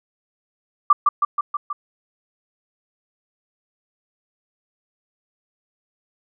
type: tone with echo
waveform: sine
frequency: 1174.7 Hz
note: D6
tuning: in tune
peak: -8 dBFS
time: 0.9-0.93 s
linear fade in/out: 5 ms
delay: 160 ms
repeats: 5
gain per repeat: -3 dB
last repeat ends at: 1.73 s
effects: none